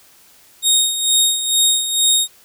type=tone with tremolo; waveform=20% pulse; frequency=3729 Hz; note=A#7; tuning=in tune; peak=-5 dBFS; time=0.62-2.28 s; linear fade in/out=50 ms; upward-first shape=sine; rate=2.2 Hz; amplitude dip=65%; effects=white hiss -49 dBFS RMS until 2.44 s